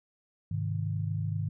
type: tone cluster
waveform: sine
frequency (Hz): 102.7 / 130.9 / 155.5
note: G#2 / C3 / D#3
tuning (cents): -19 / +1 / -1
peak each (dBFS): -31 / -38 / -33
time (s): 0.51-1.49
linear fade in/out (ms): 5
effects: none